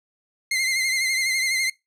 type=tone with vibrato; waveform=sawtooth; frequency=2093 Hz; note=C7; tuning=in tune; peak=-17 dBFS; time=0.51-1.7 s; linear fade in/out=5 ms; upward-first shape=triangle; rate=12 Hz; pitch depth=60 cents each way; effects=noise-tail reverb RT60 0.2 s tail -23 dB re dry + low-pass 11000 Hz 12 dB/octave